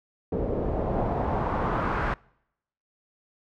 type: noise with low-pass filter sweep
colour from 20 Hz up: pink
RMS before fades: -27 dBFS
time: 0.32-2.14 s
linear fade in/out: 2 ms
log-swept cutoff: 450 to 1500 Hz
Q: 1.9
effects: noise-tail reverb RT60 0.8 s tail -26 dB re dry